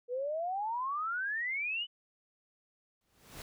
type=exponential sweep; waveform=sine; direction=up; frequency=476.1 to 3019 Hz; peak=-32 dBFS; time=0.08-1.87 s; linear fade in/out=50 ms
type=noise with exponential growth; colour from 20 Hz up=pink; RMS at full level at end=-43 dBFS; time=3.01-3.42 s; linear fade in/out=2 ms; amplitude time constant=88 ms
effects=none